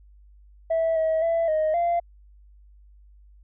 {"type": "tone with pitch steps", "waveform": "sine", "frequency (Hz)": [654, 640, 666, 623, 689], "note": ["E5", "D#5", "E5", "D#5", "F5"], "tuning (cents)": [-14, 49, 18, 2, -24], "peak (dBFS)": -18, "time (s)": [0.7, 2], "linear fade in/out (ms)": 10, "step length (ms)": 260, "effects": ["tanh soft clip ceiling -18 dBFS", "added 50 Hz sine -49 dBFS peak until 3.43 s"]}